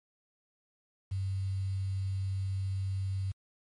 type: tone with quantisation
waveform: sine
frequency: 96.2 Hz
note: G2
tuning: 32 cents flat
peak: -30 dBFS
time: 1.11-3.32 s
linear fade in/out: 10 ms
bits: 9
effects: MP3 48 kbps